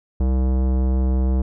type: tone with tanh clipping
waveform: sine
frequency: 64.5 Hz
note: C2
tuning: 24 cents flat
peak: -18 dBFS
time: 0.2-1.42 s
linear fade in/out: 5 ms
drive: 18 dB
effects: none